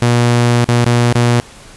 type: tone with dropouts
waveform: sawtooth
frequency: 120 Hz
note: B2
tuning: 49 cents flat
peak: -5 dBFS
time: 0.02-1.4 s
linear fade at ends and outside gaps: 0 ms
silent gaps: 0.643-0.687 / 0.844-0.861 / 1.125-1.152 s
effects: pink hiss -38 dBFS RMS until 1.76 s + resampled to 24000 Hz